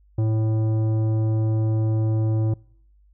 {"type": "tone with tanh clipping", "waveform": "sine", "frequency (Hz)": 110, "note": "A2", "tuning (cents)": 0, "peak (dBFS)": -20, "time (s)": [0.18, 2.54], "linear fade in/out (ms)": 5, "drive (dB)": 12, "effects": ["noise-tail reverb RT60 0.7 s tail -26 dB re dry", "added 50 Hz sine -53 dBFS peak until 3.13 s"]}